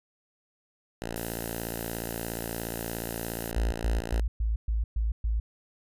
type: tone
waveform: 5% pulse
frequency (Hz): 57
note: A#1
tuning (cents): -38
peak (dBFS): -22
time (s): 1.02-4.2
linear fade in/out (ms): 0
type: noise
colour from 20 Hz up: violet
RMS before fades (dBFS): -37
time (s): 1.16-3.51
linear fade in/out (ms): 0
type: tone bursts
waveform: sine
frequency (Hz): 55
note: A1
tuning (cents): 0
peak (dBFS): -24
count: 7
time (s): 3.56-5.4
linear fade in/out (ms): 5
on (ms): 160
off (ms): 120
effects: resampled to 32000 Hz